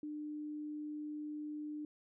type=tone; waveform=sine; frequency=300 Hz; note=D4; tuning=37 cents sharp; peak=-40 dBFS; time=0.03-1.85 s; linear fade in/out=2 ms; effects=none